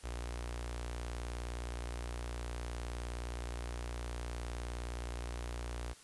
sawtooth tone with notch filter, 59.4 Hz, A#1, 33 cents sharp, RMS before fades -41 dBFS, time 0.03-5.94 s, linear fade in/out 20 ms, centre 170 Hz, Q 0.66, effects white hiss -58 dBFS RMS until 6.03 s + resampled to 24000 Hz

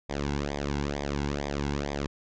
sawtooth tone with flanger, 71.4 Hz, D2, 48 cents flat, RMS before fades -31 dBFS, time 0.09-2.07 s, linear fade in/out 10 ms, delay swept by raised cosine 0.7 to 1.68 ms, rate 2.2 Hz, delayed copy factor -0.9, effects resampled to 16000 Hz

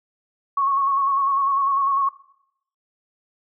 sine tone with vibrato, 1100 Hz, C#6, 14 cents flat, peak -17 dBFS, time 0.57-2.09 s, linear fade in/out 5 ms, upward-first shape square, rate 10 Hz, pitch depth 32 cents each way, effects noise-tail reverb RT60 0.7 s tail -18 dB re dry

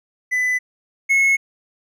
triangle tone pair in turn, 2000 / 2182 Hz, B6 / C#7, +21 / -28 cents, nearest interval major second, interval 151 cents, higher second, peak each -15 / -11 dBFS, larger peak second, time 0.31-0.59 / 1.09-1.37 s, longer neither, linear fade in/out 20 ms, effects none

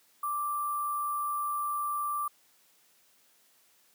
sine tone with sample-and-hold, 1174.7 Hz, D6, in tune, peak -29 dBFS, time 0.23-2.28 s, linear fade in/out 5 ms, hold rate 11025 Hz, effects white hiss -65 dBFS RMS until 3.94 s + high-pass 150 Hz 12 dB/octave

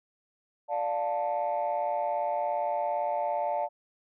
sine chord, D minor, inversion none, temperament just, 587.3 / 704.8 / 881 Hz, D5 / F5 / A5, 0 / +16 / +2 cents, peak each -30 dBFS, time 0.68-3.69 s, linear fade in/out 50 ms, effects tanh soft clip ceiling -21 dBFS

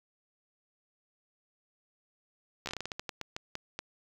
slowing click train, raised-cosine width 0.2 ms, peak -19 dBFS, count 15, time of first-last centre 2.66-3.79 s, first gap 13 ms, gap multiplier 1.25, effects 8-bit

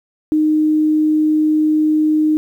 sine tone, 308.1 Hz, D#4, 17 cents flat, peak -11 dBFS, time 0.32-2.37 s, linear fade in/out 0 ms, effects 8-bit

